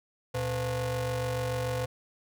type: ring-modulated tone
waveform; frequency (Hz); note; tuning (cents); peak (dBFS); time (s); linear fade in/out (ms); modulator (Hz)
40% pulse; 193.7; G3; -20; -25; 0.34-1.86; 10; 314
effects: none